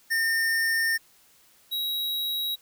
square tone pair in turn, 1816 / 3848 Hz, A#6 / B7, -46 / -46 cents, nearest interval octave + minor second, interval 1300 cents, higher second, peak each -23 / -27 dBFS, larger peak first, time 0.1-0.98 / 1.71-2.56 s, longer first, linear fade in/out 20 ms, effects white hiss -59 dBFS RMS until 2.61 s

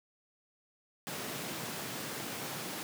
pink high-pass noise, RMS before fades -40 dBFS, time 1.07-2.83 s, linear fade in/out 0 ms, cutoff 130 Hz, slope 24 dB/octave, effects none

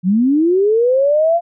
sine linear sweep, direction up, 171.3 to 698.5 Hz, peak -10 dBFS, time 0.03-1.41 s, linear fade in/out 50 ms, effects none

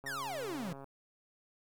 click train, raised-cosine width 1 ms, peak -35 dBFS, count 111, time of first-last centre 0.04-0.843 s, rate 137 Hz
45% pulse exponential sweep, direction down, 1923 to 155.56 Hz, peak -37 dBFS, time 0.06-0.73 s, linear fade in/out 5 ms
effects 11-bit

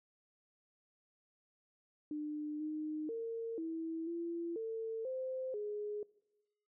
sine tone with pitch steps, 300.3 / 307.4 / 457 / 325.7 / 338.8 / 448.6 / 519 / 417.3 Hz, D4 / D#4 / A#4 / E4 / E4 / A4 / C5 / G#4, +39 / -21 / -34 / -21 / +48 / +34 / -14 / +8 cents, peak -37 dBFS, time 2.11-6.03 s, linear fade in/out 2 ms, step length 490 ms, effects noise-tail reverb RT60 1.0 s tail -22 dB re dry

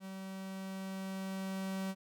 45% pulse tone with level ramp, 191.4 Hz, G3, 41 cents flat, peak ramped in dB -43 to -35 dBFS, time 0-1.95 s, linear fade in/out 50 ms, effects none

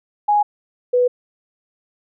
sine tone pair in turn, 830.6 / 494.1 Hz, G#5 / B4, 0 / +1 cents, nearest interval major sixth, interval 899 cents, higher first, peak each -12 dBFS, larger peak neither, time 0.28-0.43 / 0.93-1.08 s, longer neither, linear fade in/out 10 ms, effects none

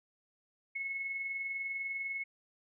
sine tone with tremolo, 2188 Hz, C#7, 23 cents flat, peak -33 dBFS, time 0.75-2.24 s, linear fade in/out 10 ms, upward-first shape triangle, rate 20 Hz, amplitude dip 45%, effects none

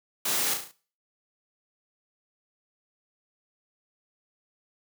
white noise with echo, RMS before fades -28 dBFS, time 0.25-0.54 s, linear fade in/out 5 ms, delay 35 ms, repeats 5, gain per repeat -5 dB, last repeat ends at 0.715 s, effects noise-tail reverb RT60 0.4 s tail -18 dB re dry + high-pass 150 Hz 12 dB/octave

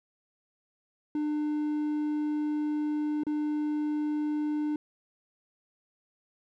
triangle tone with dropouts, 300 Hz, D4, 37 cents sharp, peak -25 dBFS, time 1.15-4.76 s, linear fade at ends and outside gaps 2 ms, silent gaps 3.235-3.267 s, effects none

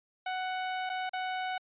sawtooth tone with dropouts, 743 Hz, F#5, 7 cents sharp, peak -28 dBFS, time 0.26-1.58 s, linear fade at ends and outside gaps 5 ms, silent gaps 0.894-0.898 / 1.094-1.133 s, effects resampled to 8000 Hz

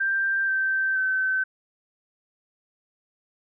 sine tone with pitch steps, 1578 / 1555.4 / 1533.1 Hz, G6 / G6 / G6, +11 / -14 / -39 cents, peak -21 dBFS, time 0-1.44 s, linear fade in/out 10 ms, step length 480 ms, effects none

